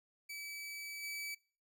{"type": "tone with level steps", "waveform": "sawtooth", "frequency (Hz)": 2297, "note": "D7", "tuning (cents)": -39, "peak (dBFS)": [-40, -37], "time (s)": [0.29, 1.35], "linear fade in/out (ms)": 10, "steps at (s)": 1.02, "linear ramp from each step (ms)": 20, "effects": ["noise-tail reverb RT60 0.4 s tail -23 dB re dry"]}